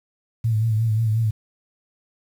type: tone with vibrato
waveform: sine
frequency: 111.1 Hz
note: A2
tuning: 17 cents sharp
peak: -17 dBFS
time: 0.44-1.31 s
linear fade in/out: 10 ms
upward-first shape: sine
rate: 5.6 Hz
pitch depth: 58 cents each way
effects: 8-bit